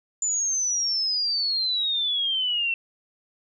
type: exponential sweep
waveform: sine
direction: down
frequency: 7100 to 2689 Hz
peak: -22 dBFS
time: 0.22-2.74 s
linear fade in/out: 2 ms
effects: none